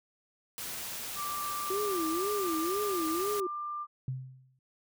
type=noise; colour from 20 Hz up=white; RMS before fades=-39 dBFS; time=0.58-3.4 s; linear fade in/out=0 ms
type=tone with pitch glide; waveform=sine; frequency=1174.7 to 1191.1 Hz; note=D6 to D6; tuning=0 to +24 cents; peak=-34 dBFS; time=1.15-3.87 s; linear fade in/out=50 ms; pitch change=+24 cents; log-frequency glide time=1.44-2.91 s
type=tone with vibrato; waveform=sine; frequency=364.3 Hz; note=F#4; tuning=27 cents flat; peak=-30 dBFS; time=1.7-3.47 s; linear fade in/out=5 ms; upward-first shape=sine; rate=2 Hz; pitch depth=240 cents each way
type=tone with exponential decay; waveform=sine; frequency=130 Hz; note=C3; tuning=11 cents flat; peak=-29 dBFS; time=4.08-4.59 s; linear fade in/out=2 ms; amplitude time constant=110 ms
effects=none